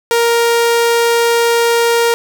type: tone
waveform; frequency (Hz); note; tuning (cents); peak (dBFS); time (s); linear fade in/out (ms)
sawtooth; 467.6; A#4; +5; -6; 0.11-2.14; 0
effects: none